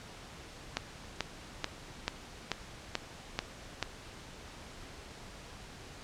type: click train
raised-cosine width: 0.2 ms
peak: -13 dBFS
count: 8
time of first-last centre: 0.77-3.827 s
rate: 2.29 Hz
effects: pink hiss -49 dBFS RMS until 6.03 s + low-pass 7000 Hz 12 dB/octave